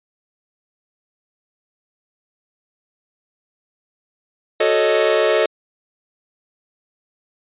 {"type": "chord", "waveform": "45% pulse", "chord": "D# half-diminished seventh", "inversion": "first", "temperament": "equal", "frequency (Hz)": [370, 440, 554.4, 622.3], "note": ["F#4", "A4", "C#5", "D#5"], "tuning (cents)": [0, 0, 0, 0], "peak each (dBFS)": [-23, -18, -21, -18], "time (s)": [4.6, 5.46], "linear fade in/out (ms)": 5, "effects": ["resampled to 8000 Hz"]}